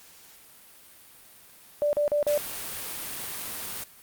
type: tone bursts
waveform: sine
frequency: 587.3 Hz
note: D5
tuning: in tune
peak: -21 dBFS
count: 4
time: 1.82-2.377 s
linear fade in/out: 0 ms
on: 110 ms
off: 39 ms
type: noise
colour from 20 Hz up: white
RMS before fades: -35 dBFS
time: 2.27-3.84 s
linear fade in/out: 5 ms
effects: white hiss -52 dBFS RMS until 4.02 s + Opus 48 kbps